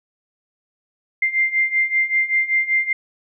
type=beating tone pair; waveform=sine; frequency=2093 / 2098.2 Hz; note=C7 / C7; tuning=0 / +4 cents; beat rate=5.2 Hz; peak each=-21 / -18 dBFS; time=1.22-2.93 s; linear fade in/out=5 ms; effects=none